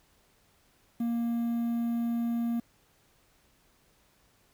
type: tone with quantisation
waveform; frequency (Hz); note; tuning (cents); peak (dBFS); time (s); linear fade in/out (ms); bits
triangle; 234.1; A#3; +8; -25; 1-2.6; 5; 9
effects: pink hiss -66 dBFS RMS until 4.53 s